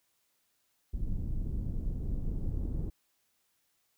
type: noise with low-pass filter sweep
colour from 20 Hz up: brown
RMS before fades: -33 dBFS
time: 0.93-2.9 s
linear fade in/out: 10 ms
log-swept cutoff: 210 to 330 Hz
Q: 0.88
effects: white hiss -75 dBFS RMS until 3.97 s